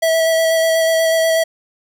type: tone with vibrato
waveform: square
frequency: 651 Hz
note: E5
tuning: 22 cents flat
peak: -13 dBFS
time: 0.02-1.44 s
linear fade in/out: 10 ms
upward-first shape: square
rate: 8.2 Hz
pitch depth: 10 cents each way
effects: none